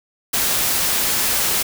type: noise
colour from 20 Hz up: white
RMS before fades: -19 dBFS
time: 0.33-1.63 s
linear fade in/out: 10 ms
effects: none